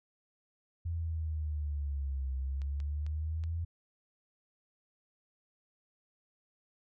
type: exponential two-way sweep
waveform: sine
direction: down then up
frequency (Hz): 84.8 to 65.41 to 84.8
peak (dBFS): -32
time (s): 0.85-3.65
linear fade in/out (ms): 10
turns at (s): 2.35
type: clicks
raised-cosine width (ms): 0.2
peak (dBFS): -36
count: 4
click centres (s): 2.618 / 2.802 / 3.065 / 3.438
effects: none